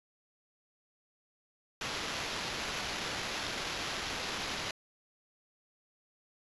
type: noise with sample-and-hold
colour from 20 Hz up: white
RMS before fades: -37 dBFS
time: 1.81-4.71 s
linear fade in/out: 2 ms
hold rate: 8820 Hz
effects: resampled to 24000 Hz